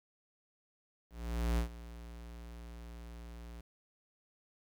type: tone with ADSR envelope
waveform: square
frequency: 58.27 Hz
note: A#1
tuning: in tune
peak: -29 dBFS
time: 1.1-3.61 s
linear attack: 480 ms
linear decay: 100 ms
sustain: -17 dB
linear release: 6 ms
effects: 11-bit